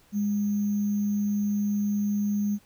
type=tone with sample-and-hold; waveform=sine; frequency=205.2 Hz; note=G#3; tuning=21 cents flat; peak=-23 dBFS; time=0.12-2.59 s; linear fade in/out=50 ms; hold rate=6300 Hz; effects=pink hiss -60 dBFS RMS until 2.65 s